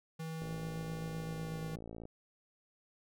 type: tone with pitch glide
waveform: square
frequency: 161.2 to 159.53 Hz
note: E3 to D#3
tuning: -38 to +44 cents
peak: -40 dBFS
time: 0.19-1.76 s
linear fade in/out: 10 ms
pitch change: -18 cents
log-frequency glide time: 1.16-1.65 s
type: click train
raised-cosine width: 2 ms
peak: -33 dBFS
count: 93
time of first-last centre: 0.42-2.054 s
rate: 56.3 Hz
effects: none